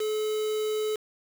triangle tone with quantisation, 429.8 Hz, A4, 41 cents flat, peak -24 dBFS, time 0-0.96 s, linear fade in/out 5 ms, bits 6, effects none

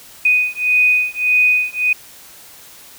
sine beating tone pair, 2489 / 2490.7 Hz, D#7 / D#7, 0 / +1 cents, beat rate 1.7 Hz, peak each -15 dBFS, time 0.25-1.93 s, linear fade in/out 5 ms, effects white hiss -41 dBFS RMS until 2.98 s

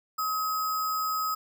sine tone with sample-and-hold, 1270 Hz, D#6, 35 cents sharp, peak -26 dBFS, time 0.18-1.35 s, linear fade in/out 10 ms, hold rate 6300 Hz, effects none

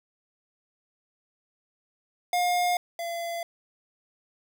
square tone pair in turn, 712 / 680.6 Hz, F5 / F5, +33 / -45 cents, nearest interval minor second, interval 78 cents, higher first, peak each -23 / -31 dBFS, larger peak first, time 2.33-2.77 / 2.99-3.43 s, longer neither, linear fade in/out 2 ms, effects none

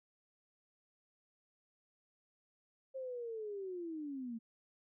sine linear sweep, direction down, 536 to 221.1 Hz, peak -40 dBFS, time 2.94-4.39 s, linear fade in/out 20 ms, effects none

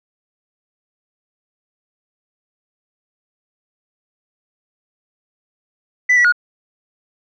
sine tone with pitch steps, 1989 / 1945 / 1444 Hz, B6 / B6 / F#6, +12 / -27 / -43 cents, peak -7 dBFS, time 6.09-6.324 s, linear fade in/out 10 ms, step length 78 ms, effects tanh soft clip ceiling -8 dBFS

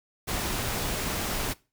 pink noise, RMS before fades -30 dBFS, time 0.27-1.54 s, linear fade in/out 20 ms, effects noise-tail reverb RT60 0.3 s tail -21 dB re dry

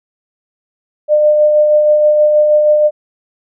sine tone with tremolo, 602 Hz, D5, 43 cents sharp, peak -5 dBFS, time 1.08-2.91 s, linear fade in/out 50 ms, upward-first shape sine, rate 6.3 Hz, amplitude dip 30%, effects none

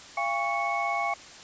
sine tone cluster, 688 / 804 / 1116 / 2207 Hz, F5 / G5 / C#6 / C#7, -26 / +44 / +11 / -8 cents, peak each -31 dBFS, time 0.17-1.14 s, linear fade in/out 5 ms, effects white hiss -46 dBFS RMS until 1.43 s + resampled to 16000 Hz

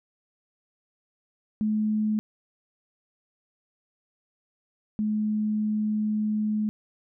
sine tone pair in turn, 214.3 / 213.2 Hz, A3 / G#3, -45 / +46 cents, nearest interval unison, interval 9 cents, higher first, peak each -22 / -23 dBFS, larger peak first, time 1.61-2.19 / 4.99-6.69 s, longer second, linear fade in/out 0 ms, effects none

